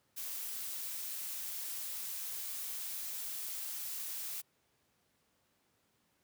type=noise; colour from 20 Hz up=blue; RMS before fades=-41 dBFS; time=0.16-4.42 s; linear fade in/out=20 ms; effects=pink hiss -75 dBFS RMS until 6.23 s + high-pass 100 Hz 12 dB/octave